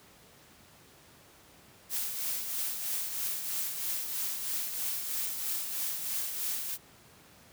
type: noise with tremolo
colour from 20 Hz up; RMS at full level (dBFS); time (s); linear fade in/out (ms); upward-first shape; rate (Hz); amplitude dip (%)
blue; -32; 1.89-6.78; 50; triangle; 3.1; 50
effects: pink hiss -57 dBFS RMS until 7.52 s + high-pass 80 Hz 12 dB/octave